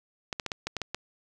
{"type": "clicks", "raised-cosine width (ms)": 0.2, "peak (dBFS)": -14, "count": 8, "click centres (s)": [0.328, 0.398, 0.463, 0.518, 0.67, 0.767, 0.817, 0.946], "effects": []}